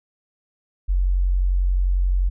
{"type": "tone", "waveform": "sine", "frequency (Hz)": 45.66, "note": "F#1", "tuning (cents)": -22, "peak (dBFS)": -16, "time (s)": [0.88, 2.3], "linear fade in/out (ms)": 20, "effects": []}